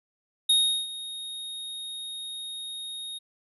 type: tone with ADSR envelope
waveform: square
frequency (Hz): 3729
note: A#7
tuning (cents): 0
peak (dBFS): -18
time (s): 0.49-3.19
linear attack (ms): 7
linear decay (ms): 370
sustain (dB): -17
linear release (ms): 18
effects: resampled to 32000 Hz